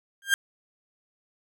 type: tone with exponential growth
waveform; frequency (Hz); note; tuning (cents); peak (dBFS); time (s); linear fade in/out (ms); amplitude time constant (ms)
35% pulse; 1599; G6; +34; -13; 0.22-0.34; 1; 24
effects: none